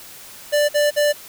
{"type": "tone bursts", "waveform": "square", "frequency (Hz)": 589, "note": "D5", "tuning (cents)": 5, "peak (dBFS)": -15, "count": 3, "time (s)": [0.52, 1.13], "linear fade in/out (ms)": 20, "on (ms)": 170, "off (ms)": 50, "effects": ["white hiss -40 dBFS RMS until 1.28 s"]}